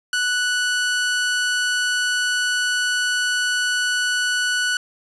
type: tone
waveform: sawtooth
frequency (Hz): 1480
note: F#6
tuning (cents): 0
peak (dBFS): -15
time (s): 0.13-4.77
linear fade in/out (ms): 2
effects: resampled to 22050 Hz + 8-bit